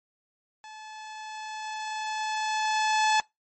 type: tone with level ramp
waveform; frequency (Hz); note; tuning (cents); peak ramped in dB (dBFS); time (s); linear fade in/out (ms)
sawtooth; 864; A5; -32; -39 to -16; 0.64-3.2; 0
effects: noise-tail reverb RT60 0.2 s tail -25 dB re dry + MP3 32 kbps